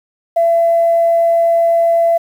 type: tone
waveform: sine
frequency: 673 Hz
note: E5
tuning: 36 cents sharp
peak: -8 dBFS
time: 0.36-2.18 s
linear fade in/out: 10 ms
effects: tanh soft clip ceiling -4 dBFS + 7-bit